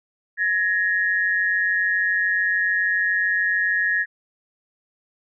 sine tone pair together, 1677.7 / 1864.7 Hz, G#6 / A#6, +17 / 0 cents, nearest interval major second, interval 183 cents, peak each -21 dBFS, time 0.37-4.06 s, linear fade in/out 50 ms, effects none

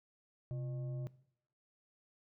sine tone with frequency modulation, 130.81 Hz, C3, in tune, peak -37 dBFS, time 0.51-1.07 s, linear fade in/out 0 ms, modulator 478 Hz, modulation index 0.33, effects noise-tail reverb RT60 0.7 s tail -20 dB re dry

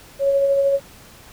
sine tone with tremolo, 554 Hz, C#5, 1 cent flat, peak -13 dBFS, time 0.19-0.8 s, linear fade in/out 50 ms, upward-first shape sine, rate 13 Hz, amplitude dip 30%, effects pink hiss -45 dBFS RMS until 1.32 s

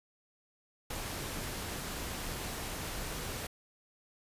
pink noise, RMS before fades -39 dBFS, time 0.9-3.47 s, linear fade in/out 5 ms, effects resampled to 32000 Hz

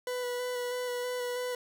40% pulse tone with vibrato, 493.9 Hz, B4, in tune, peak -31 dBFS, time 0.07-1.55 s, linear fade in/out 2 ms, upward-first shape square, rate 3.1 Hz, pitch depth 13 cents each way, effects none

